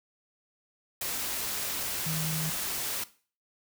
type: tone in noise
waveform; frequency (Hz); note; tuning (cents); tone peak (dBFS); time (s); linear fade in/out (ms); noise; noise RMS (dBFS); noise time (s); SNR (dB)
sine; 158.2; D#3; +29; -31; 2.06-2.5; 5; white; -33; 1.01-3.04; -1
effects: noise-tail reverb RT60 0.4 s tail -17 dB re dry